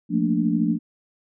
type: chord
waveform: sine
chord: Bb major seventh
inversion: second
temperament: equal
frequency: 174.61 / 220 / 233.1 / 293.7 Hz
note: F3 / A3 / Bb3 / D4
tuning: 0 / 0 / 0 / 0 cents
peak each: -24 dBFS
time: 0.09-0.79 s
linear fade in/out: 50 ms
effects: none